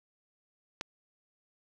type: click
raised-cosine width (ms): 0.2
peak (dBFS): -17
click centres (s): 0.811
effects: none